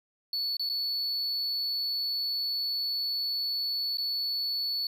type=tone with dropouts; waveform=triangle; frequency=4435 Hz; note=C#8; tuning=in tune; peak=-27 dBFS; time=0.33-4.87 s; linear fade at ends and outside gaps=2 ms; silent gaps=0.569-0.595 / 0.691-0.697 / 3.972-3.982 s; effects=none